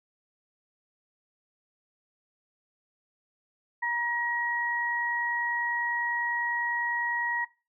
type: tone pair together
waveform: sine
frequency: 950 / 1900 Hz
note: A#5 / A#6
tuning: +33 / +33 cents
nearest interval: octave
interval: 1200 cents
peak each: -30 / -29 dBFS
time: 3.82-7.45 s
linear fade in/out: 10 ms
effects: noise-tail reverb RT60 0.3 s tail -19 dB re dry

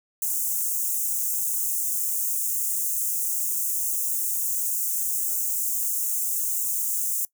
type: high-pass noise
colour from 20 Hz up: white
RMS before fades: -26 dBFS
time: 0.22-7.25 s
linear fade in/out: 2 ms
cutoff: 6500 Hz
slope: 48 dB/octave
effects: noise-tail reverb RT60 0.1 s tail -21 dB re dry

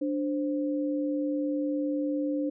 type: tone pair together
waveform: sine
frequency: 293.7 / 523.3 Hz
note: D4 / C5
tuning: 0 / 0 cents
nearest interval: minor seventh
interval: 1000 cents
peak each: -27 / -33 dBFS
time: 0.01-2.5 s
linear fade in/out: 10 ms
effects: none

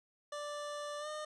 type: tone with pitch glide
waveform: 25% pulse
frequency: 587.3 to 609.1 Hz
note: D5 to D#5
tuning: 0 to -37 cents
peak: -36 dBFS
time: 0.32-1.25 s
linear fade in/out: 5 ms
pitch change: +63 cents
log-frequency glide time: 0.99-1.08 s
effects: resampled to 22050 Hz + 11-bit

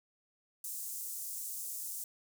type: high-pass noise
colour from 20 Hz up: pink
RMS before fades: -41 dBFS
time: 0.64-2.04 s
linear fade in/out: 2 ms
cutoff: 7400 Hz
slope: 24 dB/octave
effects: none

